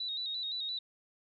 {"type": "tone with vibrato", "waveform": "sine", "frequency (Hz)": 3851, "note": "B7", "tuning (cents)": -44, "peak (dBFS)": -34, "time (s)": [0, 0.79], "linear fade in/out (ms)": 5, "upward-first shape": "square", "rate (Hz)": 5.8, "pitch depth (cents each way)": 49, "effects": []}